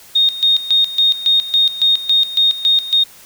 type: tone with tremolo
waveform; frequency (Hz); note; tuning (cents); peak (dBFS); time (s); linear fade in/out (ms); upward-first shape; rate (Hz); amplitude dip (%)
sine; 3700; A#7; -14; -9; 0.15-3.04; 10; square; 3.6; 80
effects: white hiss -42 dBFS RMS until 3.25 s